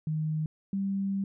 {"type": "tone pair in turn", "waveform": "sine", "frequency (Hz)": [155.56, 195.99], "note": ["D#3", "G3"], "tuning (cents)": [0, 0], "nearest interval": "major third", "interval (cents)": 400, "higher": "second", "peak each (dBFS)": -27, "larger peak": "neither", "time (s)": [[0.07, 0.46], [0.73, 1.24]], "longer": "second", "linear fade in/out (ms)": 2, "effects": []}